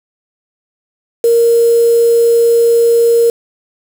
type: tone with quantisation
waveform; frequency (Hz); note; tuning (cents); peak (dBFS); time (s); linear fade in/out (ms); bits
sine; 466.2; A#4; 0; -6; 1.24-3.3; 2; 4
effects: none